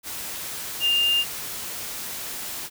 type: tone in noise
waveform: sine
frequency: 2806 Hz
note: F7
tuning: 8 cents sharp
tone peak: -18 dBFS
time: 0.8-1.25 s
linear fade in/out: 50 ms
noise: white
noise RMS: -33 dBFS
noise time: 0.03-2.7 s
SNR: +12 dB
effects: none